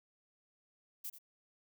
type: noise with echo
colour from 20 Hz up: violet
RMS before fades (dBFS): -42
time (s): 1.04-1.1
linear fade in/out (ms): 10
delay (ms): 87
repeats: 1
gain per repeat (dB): -12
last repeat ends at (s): 1.187
effects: none